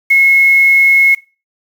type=tone with quantisation; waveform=sine; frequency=2175 Hz; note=C#7; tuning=33 cents flat; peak=-5 dBFS; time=0.1-1.15 s; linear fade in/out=10 ms; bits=5; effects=noise-tail reverb RT60 0.3 s tail -19 dB re dry